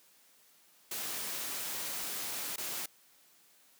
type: noise with dropouts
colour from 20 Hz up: white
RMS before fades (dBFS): -38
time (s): 0.91-2.86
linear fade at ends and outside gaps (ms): 5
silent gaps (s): 2.561-2.579
effects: white hiss -64 dBFS RMS until 3.79 s + high-pass 150 Hz 12 dB/octave